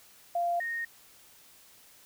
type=tone pair in turn; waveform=sine; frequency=693 / 1853.3 Hz; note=F5 / A#6; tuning=-14 / -11 cents; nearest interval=octave + perfect fourth; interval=1703 cents; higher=second; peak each=-26 / -31 dBFS; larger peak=first; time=0.35-0.6 / 0.6-0.85 s; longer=neither; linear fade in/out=5 ms; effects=white hiss -57 dBFS RMS until 2.05 s